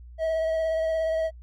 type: tone with vibrato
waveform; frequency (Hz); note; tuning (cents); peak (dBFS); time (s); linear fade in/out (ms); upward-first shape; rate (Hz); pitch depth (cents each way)
triangle; 644; E5; -41; -21; 0.18-1.31; 50; sine; 17; 18
effects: noise-tail reverb RT60 0.1 s tail -25 dB re dry + added 60 Hz sine -42 dBFS peak until 1.42 s